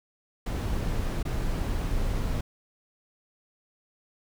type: noise with dropouts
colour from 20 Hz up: brown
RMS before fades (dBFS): -28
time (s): 0.46-2.41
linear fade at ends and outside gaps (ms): 5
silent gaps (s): 1.229-1.251
effects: none